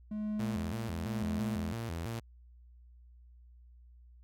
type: tone with tremolo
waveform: triangle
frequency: 212.2 Hz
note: G#3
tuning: 38 cents sharp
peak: -30 dBFS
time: 0.11-1.73 s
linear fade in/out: 5 ms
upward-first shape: sine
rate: 0.98 Hz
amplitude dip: 70%
type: tone with vibrato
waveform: sawtooth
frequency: 98 Hz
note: G2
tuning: in tune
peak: -32 dBFS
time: 0.39-2.2 s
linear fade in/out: 10 ms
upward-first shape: square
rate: 3 Hz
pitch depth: 280 cents each way
effects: added 60 Hz sine -54 dBFS peak until 4.23 s + AAC 64 kbps